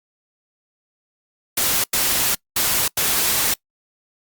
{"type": "noise bursts at uneven times", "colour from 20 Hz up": "white", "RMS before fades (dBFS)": -19, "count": 4, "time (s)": [[1.57, 1.84], [1.93, 2.35], [2.56, 2.88], [2.97, 3.54]], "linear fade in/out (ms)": 5, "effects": ["noise-tail reverb RT60 0.1 s tail -25 dB re dry", "Opus 48 kbps"]}